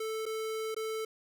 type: tone with dropouts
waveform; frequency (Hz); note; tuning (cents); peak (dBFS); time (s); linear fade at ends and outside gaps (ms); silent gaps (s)
square; 440; A4; 0; -34; 0-1.05; 5; 0.256-0.262 / 0.746-0.764
effects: none